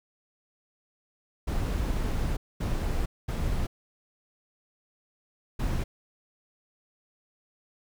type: noise bursts at uneven times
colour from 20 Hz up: brown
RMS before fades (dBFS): -28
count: 4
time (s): 1.47-2.37 / 2.6-3.06 / 3.28-3.67 / 5.59-5.84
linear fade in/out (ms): 10
effects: none